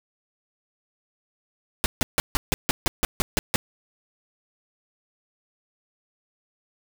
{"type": "noise bursts", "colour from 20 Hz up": "pink", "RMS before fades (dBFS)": -21, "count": 11, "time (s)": [1.84, 3.56], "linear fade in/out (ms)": 0, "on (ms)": 20, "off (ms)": 150, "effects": []}